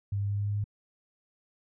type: tone with pitch steps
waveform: sine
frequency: 100.3 / 100.88 / 101.47 / 102.05 / 102.64 / 103.24 Hz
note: G2 / G#2 / G#2 / G#2 / G#2 / G#2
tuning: +40 / -50 / -40 / -30 / -20 / -10 cents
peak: -27 dBFS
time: 0.12-0.642 s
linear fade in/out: 5 ms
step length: 87 ms
effects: none